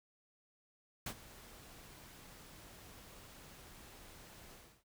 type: noise with ADSR envelope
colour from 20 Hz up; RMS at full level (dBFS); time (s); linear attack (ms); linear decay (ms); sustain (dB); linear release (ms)
pink; -39; 1.06-4.84; 5; 68; -17; 310
effects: none